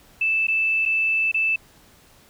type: tone with dropouts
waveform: sine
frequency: 2637 Hz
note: E7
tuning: in tune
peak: -18 dBFS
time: 0.21-1.56 s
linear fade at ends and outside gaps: 5 ms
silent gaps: 0.47-0.482 / 0.854-0.859 / 1.316-1.343 s
effects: pink hiss -53 dBFS RMS until 2.29 s